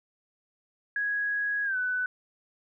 sine tone with pitch glide, 1661.2 to 1497.2 Hz, G#6 to F#6, 0 to +20 cents, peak -26 dBFS, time 0.96-2.06 s, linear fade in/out 2 ms, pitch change -180 cents, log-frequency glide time 1.64-1.77 s, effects none

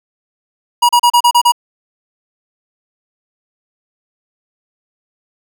square tone bursts, 960 Hz, B5, 49 cents flat, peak -7 dBFS, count 7, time 0.82-1.521 s, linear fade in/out 10 ms, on 71 ms, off 34 ms, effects none

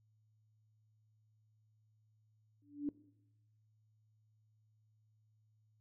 sine tone with exponential growth, 290 Hz, D4, 22 cents flat, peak -31 dBFS, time 2.62-2.89 s, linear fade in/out 2 ms, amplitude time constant 57 ms, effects noise-tail reverb RT60 0.9 s tail -20 dB re dry + added 108 Hz sine -70 dBFS peak until 5.8 s

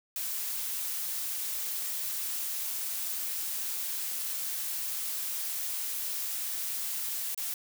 blue noise with dropouts, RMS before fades -34 dBFS, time 0.16-7.54 s, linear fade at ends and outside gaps 2 ms, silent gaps 7.347-7.376 s, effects none

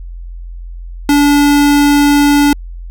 square tone, 288.4 Hz, D4, 31 cents flat, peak -7 dBFS, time 1.09-2.53 s, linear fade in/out 2 ms, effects added 43 Hz sine -24 dBFS peak until 2.9 s

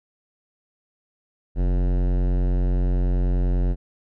sine tone with hard clipping, 45.1 Hz, F#1, 44 cents flat, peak -20 dBFS, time 1.55-3.76 s, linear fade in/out 50 ms, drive 18 dB, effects none

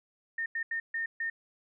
sine tone bursts at uneven times, 1826 Hz, A#6, 36 cents flat, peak -30 dBFS, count 5, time 0.38-0.46 / 0.55-0.63 / 0.71-0.8 / 0.94-1.06 / 1.2-1.3 s, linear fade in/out 5 ms, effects none

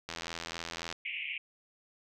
click train, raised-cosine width 0.2 ms, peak -20 dBFS, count 71, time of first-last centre 0.09-0.926 s, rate 83.7 Hz
white band-pass noise, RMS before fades -38 dBFS, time 1.05-1.38 s, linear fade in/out 5 ms, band 2100 to 2900 Hz, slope 96 dB/octave
effects none

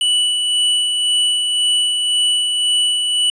square tone with tremolo, 2960 Hz, F#7, in tune, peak -13 dBFS, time 0.01-3.3 s, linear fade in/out 2 ms, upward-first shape sine, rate 1.9 Hz, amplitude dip 35%, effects resampled to 22050 Hz

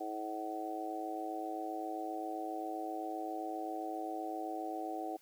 harmonic tone, 107.6 Hz, A2, 38 cents flat, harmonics 3 / 4 / 5 / 6 / 7, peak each -42 / -47 / -48 / -47 / -40 dBFS, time 0-5.17 s, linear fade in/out 10 ms, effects white hiss -66 dBFS RMS until 5.21 s

